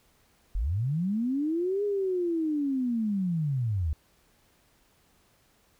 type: linear two-way sweep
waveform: sine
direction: up then down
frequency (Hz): 37.89 to 415.3 to 71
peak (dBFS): -25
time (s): 0.55-3.93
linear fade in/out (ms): 0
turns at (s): 1.84
effects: pink hiss -65 dBFS RMS until 5.79 s